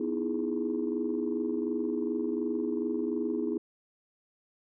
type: chord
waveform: sine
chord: E major seventh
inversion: second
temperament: equal with one note detuned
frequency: 246.9 / 311.1 / 333.8 / 415.3 Hz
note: B3 / D#4 / E4 / G#4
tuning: 0 / 0 / +22 / 0 cents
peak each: -33 dBFS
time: 0-3.58 s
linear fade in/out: 5 ms
effects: tanh soft clip ceiling -20 dBFS